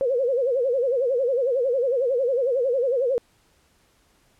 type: tone with vibrato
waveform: sine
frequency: 510 Hz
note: C5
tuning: 44 cents flat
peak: -19 dBFS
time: 0.01-3.18 s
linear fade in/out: 0 ms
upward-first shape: sine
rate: 11 Hz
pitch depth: 150 cents each way
effects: pink hiss -62 dBFS RMS until 4.39 s + low-pass 12000 Hz 12 dB/octave